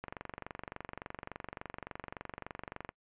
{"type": "click train", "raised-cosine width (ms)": 0.5, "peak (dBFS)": -25, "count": 68, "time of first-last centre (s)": [0.04, 2.891], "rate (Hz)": 23.5, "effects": ["noise-tail reverb RT60 0.1 s tail -24 dB re dry", "resampled to 8000 Hz"]}